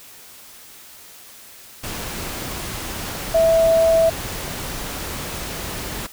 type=tone in noise; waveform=sine; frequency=656 Hz; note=E5; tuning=9 cents flat; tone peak=-12 dBFS; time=3.34-4.1 s; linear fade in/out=10 ms; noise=pink; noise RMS=-29 dBFS; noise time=1.83-6.07 s; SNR=+14 dB; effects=white hiss -43 dBFS RMS until 6.12 s